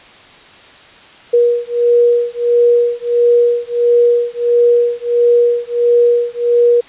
sine beating tone pair, 477.3 / 478.8 Hz, A#4 / A#4, +41 / +46 cents, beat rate 1.5 Hz, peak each -12 dBFS, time 1.33-6.81 s, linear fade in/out 10 ms, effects white hiss -40 dBFS RMS until 6.88 s + resampled to 8000 Hz

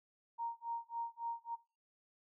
sine tone with tremolo, 931 Hz, A#5, 2 cents flat, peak -36 dBFS, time 0.38-1.56 s, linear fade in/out 20 ms, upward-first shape sine, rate 3.6 Hz, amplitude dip 100%, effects noise-tail reverb RT60 0.3 s tail -19 dB re dry

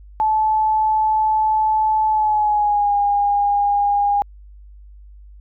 sine tone with pitch glide, 867 to 813.6 Hz, A5 to G#5, -26 to -36 cents, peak -14 dBFS, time 0.2-4.22 s, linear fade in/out 0 ms, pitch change -110 cents, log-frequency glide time 2.08-2.95 s, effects added 50 Hz sine -39 dBFS peak until 5.4 s

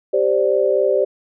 sine chord, G suspended fourth, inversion none, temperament equal, 392 / 523.3 / 587.3 Hz, G4 / C5 / D5, 0 / 0 / 0 cents, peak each -18 dBFS, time 0.13-1.05 s, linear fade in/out 10 ms, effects none

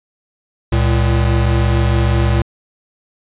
square tone pair together, 67.5 / 114.08 Hz, C#2 / A#2, -45 / -37 cents, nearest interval major sixth, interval 908 cents, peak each -15 dBFS, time 0.72-2.42 s, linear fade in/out 5 ms, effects resampled to 8000 Hz

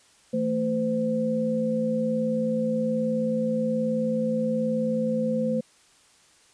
sine tone cluster, 165 / 223.8 / 513 Hz, E3 / A3 / C5, +2 / +30 / -34 cents, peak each -34 / -25 / -26 dBFS, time 0.33-5.61 s, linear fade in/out 10 ms, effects white hiss -58 dBFS RMS until 6.53 s + resampled to 22050 Hz

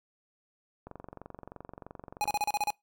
click train, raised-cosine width 1 ms, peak -29 dBFS, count 35, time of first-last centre 0.87-2.342 s, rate 23.1 Hz
square tone bursts, 830.6 Hz, G#5, in tune, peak -27 dBFS, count 8, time 2.21-2.704 s, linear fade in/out 0 ms, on 32 ms, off 34 ms
effects noise-tail reverb RT60 0.2 s tail -25 dB re dry

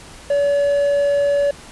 triangle tone, 570 Hz, C#5, 48 cents sharp, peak -12 dBFS, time 0.3-1.51 s, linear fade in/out 5 ms, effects pink hiss -40 dBFS RMS until 1.71 s + resampled to 24000 Hz

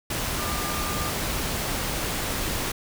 sine tone in noise, 1199 Hz, D6, 36 cents sharp, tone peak -33 dBFS, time 0.38-1.1 s, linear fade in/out 5 ms, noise pink, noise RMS -28 dBFS, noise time 0.1-2.72 s, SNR -8 dB, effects none

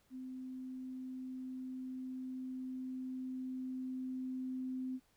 sine tone with level ramp, 257.8 Hz, C4, 26 cents flat, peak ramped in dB -43 to -37 dBFS, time 0.1-5 s, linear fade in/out 50 ms, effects pink hiss -73 dBFS RMS until 5.16 s

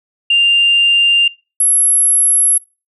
sine tone pair in turn, 2794 / 11176 Hz, F7 / F9, 0 / 0 cents, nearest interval 2 octaves, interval 2400 cents, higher second, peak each -7 dBFS, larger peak neither, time 0.3-1.28 / 1.6-2.58 s, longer neither, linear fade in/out 5 ms, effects noise-tail reverb RT60 0.3 s tail -23 dB re dry + tanh soft clip ceiling -3 dBFS

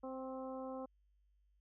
harmonic tone with a mistuned harmonic, 261.6 Hz, C4, in tune, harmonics 1 / 2 / 3 / 4 / 5, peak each -46 / -45 / -51 / -53 / -58 dBFS, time 0.03-0.86 s, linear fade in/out 10 ms, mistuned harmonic 4, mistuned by +16 cents, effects added 50 Hz sine -70 dBFS peak until 1.6 s

